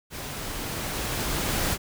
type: noise with level ramp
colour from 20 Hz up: pink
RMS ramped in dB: -36 to -25 dBFS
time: 0.1-1.78 s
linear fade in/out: 50 ms
effects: none